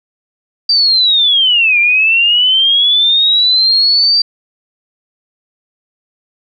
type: linear two-way sweep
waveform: sine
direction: down then up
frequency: 4699 to 2363 to 4699 Hz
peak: -7 dBFS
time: 0.69-4.22 s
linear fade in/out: 5 ms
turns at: 1.79 s
effects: none